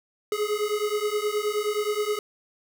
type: beating tone pair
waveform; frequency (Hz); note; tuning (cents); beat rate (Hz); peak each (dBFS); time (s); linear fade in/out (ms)
square; 415.3 / 424.8; G#4 / G#4; 0 / +39; 9.5; -28; 0.32-2.19; 2
effects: none